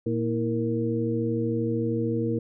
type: harmonic tone with a mistuned harmonic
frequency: 116.54 Hz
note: A#2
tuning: in tune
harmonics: 1 / 2 / 3 / 4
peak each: -29 / -29 / -29 / -29 dBFS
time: 0.06-2.39 s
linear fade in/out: 5 ms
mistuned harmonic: 3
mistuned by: -120 cents
effects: none